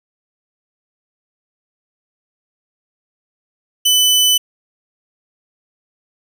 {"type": "tone", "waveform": "sawtooth", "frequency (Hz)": 3000, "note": "F#7", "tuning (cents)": 23, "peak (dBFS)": -7, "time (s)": [3.85, 4.38], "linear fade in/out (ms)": 10, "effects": []}